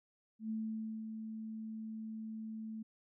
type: tone with ADSR envelope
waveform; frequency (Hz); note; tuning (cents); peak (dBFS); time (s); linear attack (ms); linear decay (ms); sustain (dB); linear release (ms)
sine; 220; A3; 0; -35; 0.39-2.83; 110; 540; -6; 10
effects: none